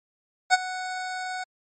25% pulse tone with ADSR envelope, 740 Hz, F#5, in tune, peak -9 dBFS, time 0.5-1.44 s, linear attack 37 ms, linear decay 27 ms, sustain -17 dB, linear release 9 ms, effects MP3 32 kbps

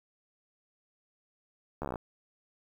slowing click train, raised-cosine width 1 ms, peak -21 dBFS, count 10, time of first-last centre 1.82-1.958 s, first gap 13 ms, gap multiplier 1.04, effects 9-bit

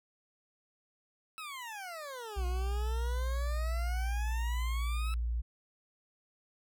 20% pulse exponential two-way sweep, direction down then up, 1318.5 to 355.2 to 1318.5 Hz, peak -36 dBFS, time 1.38-5.14 s, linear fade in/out 0 ms, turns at 2.46 s
sine tone with pitch glide, 61 to 58.31 Hz, B1 to A#1, -21 to +1 cents, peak -30 dBFS, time 2.36-5.42 s, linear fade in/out 20 ms, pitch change -78 cents, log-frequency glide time 2.64-4.15 s
effects none

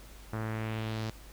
sawtooth tone with low-pass filter sweep, 110.4 Hz, A2, 6 cents sharp, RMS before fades -35 dBFS, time 0.33-1.1 s, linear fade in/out 0 ms, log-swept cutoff 1400 to 5200 Hz, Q 1.8, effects added 50 Hz sine -50 dBFS peak until 1.32 s + pink hiss -54 dBFS RMS until 1.32 s

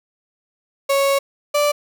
35% pulse tone pair in turn, 553 / 585.9 Hz, C#5 / D5, -4 / -4 cents, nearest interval minor second, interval 100 cents, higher second, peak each -13 dBFS, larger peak neither, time 0.89-1.19 / 1.54-1.72 s, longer first, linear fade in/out 10 ms, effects none

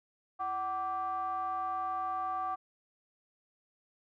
triangle ring-modulated tone, 207.7 Hz, G#3, in tune, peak -27 dBFS, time 0.39-2.56 s, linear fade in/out 20 ms, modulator 959 Hz, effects none

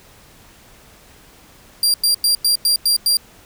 sawtooth tone bursts, 4756 Hz, D8, 21 cents sharp, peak -10 dBFS, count 7, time 1.83-3.17 s, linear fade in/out 2 ms, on 110 ms, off 95 ms, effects pink hiss -47 dBFS RMS until 3.45 s

